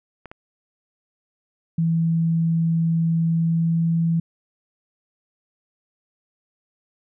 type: clicks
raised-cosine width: 0.5 ms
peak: -23 dBFS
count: 2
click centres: 0.257 / 0.315 s
type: tone with pitch glide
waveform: sine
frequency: 164.81 to 165.86 Hz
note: E3 to E3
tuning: 0 to +11 cents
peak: -17 dBFS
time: 1.78-4.2 s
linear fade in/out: 5 ms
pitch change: +11 cents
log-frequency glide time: 3.23-3.92 s
effects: none